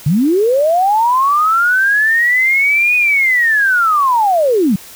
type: linear two-way sweep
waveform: sine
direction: up then down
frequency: 130.81 to 2489 to 171.6 Hz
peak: -9 dBFS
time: 0.06-4.76 s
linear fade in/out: 5 ms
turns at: 2.96 s
effects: white hiss -36 dBFS RMS until 4.95 s